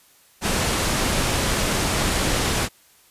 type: low-pass noise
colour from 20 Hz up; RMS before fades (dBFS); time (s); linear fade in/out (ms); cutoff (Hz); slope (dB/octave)
pink; -22; 0.41-2.69; 50; 11000; 24
effects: white hiss -55 dBFS RMS until 3.1 s + resampled to 32000 Hz